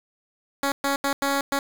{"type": "tone bursts at uneven times", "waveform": "10% pulse", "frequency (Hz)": 278.2, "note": "C#4", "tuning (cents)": 6, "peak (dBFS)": -13, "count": 5, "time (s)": [[0.63, 0.72], [0.84, 0.96], [1.04, 1.13], [1.22, 1.41], [1.52, 1.59]], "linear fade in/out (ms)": 2, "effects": ["7-bit"]}